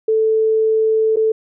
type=tone with dropouts; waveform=sine; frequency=440 Hz; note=A4; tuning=in tune; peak=-12 dBFS; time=0.08-1.32 s; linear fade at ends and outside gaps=5 ms; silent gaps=1.16-1.168 s; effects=none